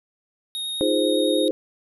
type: tone with vibrato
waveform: square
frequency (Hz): 3729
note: A#7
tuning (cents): 0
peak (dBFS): -27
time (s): 0.55-1.48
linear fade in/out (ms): 0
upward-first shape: sine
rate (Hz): 10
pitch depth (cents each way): 8
type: chord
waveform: sine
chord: F minor seventh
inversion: third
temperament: equal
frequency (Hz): 311.1 / 349.2 / 415.3 / 523.3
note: Eb4 / F4 / Ab4 / C5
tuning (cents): 0 / 0 / 0 / 0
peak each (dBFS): -23 / -26 / -25 / -22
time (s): 0.81-1.51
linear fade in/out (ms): 0
effects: none